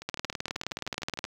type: two click trains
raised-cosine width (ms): 0.2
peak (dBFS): -23 / -13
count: 17 / 23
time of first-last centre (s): 0.02-1.251 / 0.09-1.242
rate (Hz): 13 / 19.1
effects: high-pass 60 Hz 12 dB/octave + 8-bit